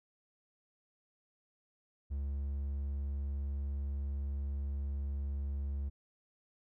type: tone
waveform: triangle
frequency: 69.9 Hz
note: C#2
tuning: 15 cents sharp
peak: -32 dBFS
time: 2.1-5.9 s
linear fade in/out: 20 ms
effects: none